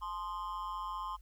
triangle tone with amplitude modulation, 1046.5 Hz, C6, in tune, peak -31 dBFS, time 0.01-1.17 s, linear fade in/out 20 ms, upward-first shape sine, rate 185 Hz, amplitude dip 90%, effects added 50 Hz sine -52 dBFS peak until 1.21 s + white hiss -73 dBFS RMS until 1.21 s

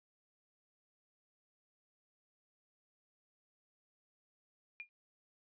sine tone with exponential decay, 2413 Hz, D7, 46 cents sharp, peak -39 dBFS, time 4.8-4.89 s, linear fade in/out 0 ms, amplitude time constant 19 ms, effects resampled to 11025 Hz

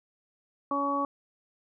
harmonic tone, 281.2 Hz, C#4, 25 cents sharp, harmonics 1 / 2 / 3 / 4, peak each -32 / -34 / -36 / -28 dBFS, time 0.71-1.05 s, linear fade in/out 2 ms, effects none

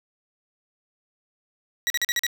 20% pulse tone bursts, 1922 Hz, B6, 48 cents flat, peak -16 dBFS, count 6, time 1.87-2.266 s, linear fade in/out 0 ms, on 31 ms, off 42 ms, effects none

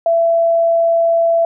sine tone, 669 Hz, E5, 25 cents sharp, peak -10 dBFS, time 0.06-1.45 s, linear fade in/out 2 ms, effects none

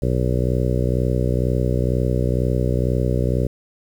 harmonic tone, 62.1 Hz, B1, 10 cents sharp, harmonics 1 / 2 / 3 / 4 / 5 / 6 / 7 / 8 / 9, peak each -22 / -21 / -26 / -30 / -30 / -29 / -28 / -30 / -30 dBFS, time 0.02-3.47 s, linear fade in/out 5 ms, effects 8-bit

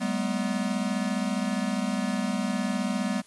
square tone cluster, 192.4 / 212 / 247.1 Hz, G3 / G#3 / B3, -32 / +36 / +1 cents, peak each -31 dBFS, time 0-3.22 s, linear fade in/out 20 ms, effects white hiss -55 dBFS RMS until 3.26 s + resampled to 24000 Hz

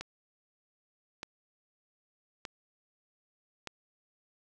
click train, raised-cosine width 0.2 ms, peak -21 dBFS, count 4, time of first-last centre 0.01-3.673 s, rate 0.819 Hz, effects none

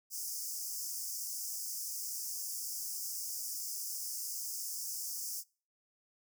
pink high-pass noise, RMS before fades -40 dBFS, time 0.1-5.44 s, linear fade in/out 50 ms, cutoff 5000 Hz, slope 96 dB/octave, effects noise-tail reverb RT60 0.4 s tail -25 dB re dry

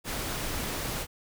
pink noise, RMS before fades -33 dBFS, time 0.04-1.07 s, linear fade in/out 50 ms, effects none

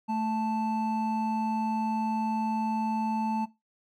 triangle tone pair together, 220 / 880 Hz, A3 / A5, 0 / 0 cents, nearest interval 2 octaves, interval 2400 cents, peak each -27 / -28 dBFS, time 0.08-3.46 s, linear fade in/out 20 ms, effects noise-tail reverb RT60 0.2 s tail -17 dB re dry

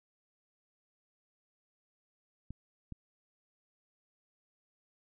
clicks, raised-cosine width 5 ms, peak -30 dBFS, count 2, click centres 2.506 / 2.923 s, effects none

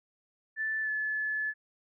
sine tone with pitch glide, 1757 to 1724.8 Hz, A6 to A6, -3 to -35 cents, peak -29 dBFS, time 0.56-1.54 s, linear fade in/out 50 ms, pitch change -32 cents, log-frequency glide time 0.82-0.9 s, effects none

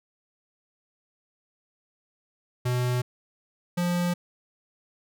square tone pair in turn, 124.2 / 175.65 Hz, B2 / F3, +10 / +10 cents, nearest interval tritone, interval 600 cents, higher second, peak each -24 dBFS, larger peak neither, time 2.65-3.02 / 3.77-4.14 s, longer neither, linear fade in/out 10 ms, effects none

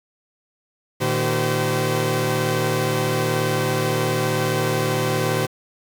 sawtooth tone cluster, 115.2 / 154.1 / 382.4 / 514 Hz, A#2 / D#3 / G4 / C5, -20 / -16 / -43 / -31 cents, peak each -21 dBFS, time 1-5.47 s, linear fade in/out 20 ms, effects 7-bit

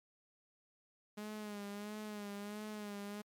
sawtooth tone with vibrato, 207.7 Hz, G#3, in tune, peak -39 dBFS, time 1.17-3.22 s, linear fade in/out 10 ms, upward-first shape sine, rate 1.5 Hz, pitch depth 49 cents each way, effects MP3 96 kbps

